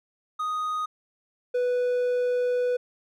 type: tone pair in turn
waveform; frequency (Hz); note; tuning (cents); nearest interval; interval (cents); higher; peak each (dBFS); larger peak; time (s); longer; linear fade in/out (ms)
triangle; 1244.5 / 493.9; D#6 / B4; 0 / 0; octave + major third; 1600; first; -24 / -20; second; 0.39-0.86 / 1.54-2.77; second; 10
effects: none